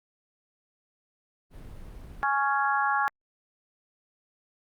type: noise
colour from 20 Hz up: brown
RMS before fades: -43 dBFS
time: 1.5-2.26 s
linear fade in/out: 50 ms
type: harmonic tone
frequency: 277.7 Hz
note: C#4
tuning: 3 cents sharp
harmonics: 3 / 4 / 5 / 6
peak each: -27 / -28 / -29 / -30 dBFS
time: 2.23-3.08 s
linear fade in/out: 0 ms
effects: Opus 32 kbps